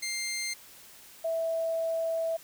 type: tone pair in turn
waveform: 15% pulse / sine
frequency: 2100 / 656.1 Hz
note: C7 / E5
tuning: +6 / -8 cents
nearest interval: octave + minor sixth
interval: 2014 cents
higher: first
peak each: -25 / -27 dBFS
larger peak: first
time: 0.02-0.54 / 1.24-2.37 s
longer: second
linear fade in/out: 10 ms
effects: white hiss -52 dBFS RMS until 2.43 s